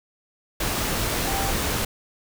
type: tone in noise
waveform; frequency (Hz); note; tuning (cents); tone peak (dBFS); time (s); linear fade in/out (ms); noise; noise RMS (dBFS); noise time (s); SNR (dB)
sine; 784; G5; 0; -29; 1.27-1.51; 5; pink; -25; 0.6-1.85; -7
effects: none